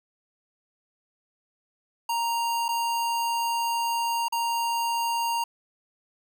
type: tone with dropouts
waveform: square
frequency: 932.3 Hz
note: A#5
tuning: in tune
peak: -25 dBFS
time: 2.09-5.44 s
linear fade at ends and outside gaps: 5 ms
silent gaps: 2.683-2.688 / 4.284-4.323 s
effects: none